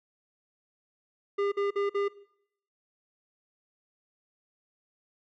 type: tone bursts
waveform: square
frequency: 402.4 Hz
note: G4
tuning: 45 cents sharp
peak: -26 dBFS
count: 4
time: 1.38-2.084 s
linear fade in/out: 10 ms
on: 140 ms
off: 48 ms
effects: noise-tail reverb RT60 0.7 s tail -19 dB re dry + low-pass 2000 Hz 12 dB/octave